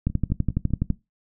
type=two click trains; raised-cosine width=5 ms; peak=-20 / -9 dBFS; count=5 / 11; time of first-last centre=0.1-0.908 / 0.07-0.903 s; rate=4.95 / 12 Hz; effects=noise-tail reverb RT60 0.2 s tail -19 dB re dry